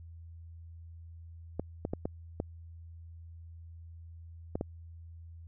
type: clicks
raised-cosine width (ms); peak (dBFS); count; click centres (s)
2; -19; 7; 1.596 / 1.851 / 1.935 / 2.055 / 2.401 / 4.555 / 4.611
effects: added 83 Hz sine -46 dBFS peak until 5.47 s